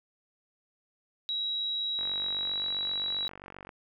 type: tone with pitch glide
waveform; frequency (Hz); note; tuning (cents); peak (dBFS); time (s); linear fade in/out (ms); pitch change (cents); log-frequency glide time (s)
sine; 3865 to 3896; B7 to B7; -38 to -24; -29; 1.29-3.28; 0; +14; 2.33-2.62
type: click train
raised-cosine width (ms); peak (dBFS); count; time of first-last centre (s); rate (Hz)
0.5; -29; 82; 1.99-3.692; 47.6
effects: none